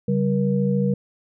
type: tone cluster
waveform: sine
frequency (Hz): 139.6 / 193.4 / 477.4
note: C#3 / G3 / A#4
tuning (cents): +13 / -23 / +41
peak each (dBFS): -23 / -20 / -25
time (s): 0.08-0.94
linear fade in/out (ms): 5
effects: none